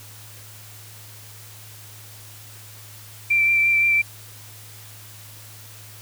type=tone with vibrato; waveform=sine; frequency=2349 Hz; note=D7; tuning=in tune; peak=-15 dBFS; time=3.3-4.02 s; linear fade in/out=10 ms; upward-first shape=triangle; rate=5.8 Hz; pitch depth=17 cents each way; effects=added 106 Hz sine -44 dBFS peak until 6.01 s + white hiss -44 dBFS RMS until 6.01 s